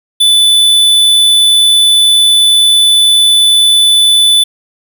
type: tone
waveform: square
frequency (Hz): 3491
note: A7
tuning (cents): -14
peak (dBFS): -5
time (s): 0.2-4.44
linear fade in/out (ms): 10
effects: none